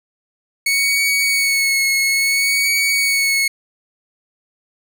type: tone with vibrato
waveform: sawtooth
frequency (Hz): 2215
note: C#7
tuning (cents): -2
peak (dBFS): -11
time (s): 0.66-3.48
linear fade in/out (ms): 5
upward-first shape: sine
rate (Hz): 0.59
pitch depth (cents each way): 28
effects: none